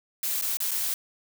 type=noise with dropouts; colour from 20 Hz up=blue; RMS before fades=-28 dBFS; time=0.23-0.94 s; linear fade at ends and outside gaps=1 ms; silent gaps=0.413-0.422 / 0.571-0.603 / 0.709-0.715 s; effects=none